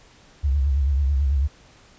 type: tone with vibrato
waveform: sine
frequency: 69.3 Hz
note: C#2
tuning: in tune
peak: -17 dBFS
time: 0.43-1.48 s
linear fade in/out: 20 ms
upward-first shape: triangle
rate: 9.1 Hz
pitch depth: 130 cents each way
effects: pink hiss -52 dBFS RMS until 1.98 s + resampled to 16000 Hz